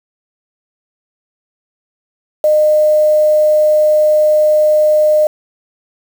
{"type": "tone with quantisation", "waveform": "sine", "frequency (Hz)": 610, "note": "D#5", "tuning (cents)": -34, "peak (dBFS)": -7, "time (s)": [2.44, 5.27], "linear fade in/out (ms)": 2, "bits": 5, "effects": []}